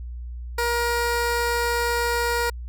15% pulse tone, 474 Hz, A#4, 29 cents sharp, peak -15 dBFS, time 0.58-2.5 s, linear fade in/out 5 ms, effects added 60 Hz sine -31 dBFS peak until 2.68 s

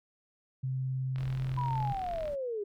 sine tone with vibrato, 130.81 Hz, C3, in tune, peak -30 dBFS, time 0.63-1.93 s, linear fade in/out 10 ms, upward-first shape triangle, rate 19 Hz, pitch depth 8 cents each way
click train, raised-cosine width 0.3 ms, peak -31 dBFS, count 48, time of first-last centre 1.16-2.279 s, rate 42 Hz
brown noise, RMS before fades -45 dBFS, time 1.17-2.36 s, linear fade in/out 20 ms
sine linear sweep, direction down, 1000 to 394.9 Hz, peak -32 dBFS, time 1.57-2.64 s, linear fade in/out 10 ms
effects none

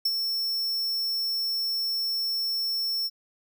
square tone with ADSR envelope, 5400 Hz, E8, 41 cents sharp, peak -21 dBFS, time 0.05-3.1 s, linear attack 6 ms, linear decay 44 ms, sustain -5 dB, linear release 39 ms, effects none

